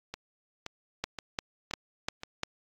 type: two click trains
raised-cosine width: 0.2 ms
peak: -13 / -20 dBFS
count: 5 / 5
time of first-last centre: 1.04-2.434 / 0.14-2.234 s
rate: 2.87 / 1.91 Hz
effects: AAC 64 kbps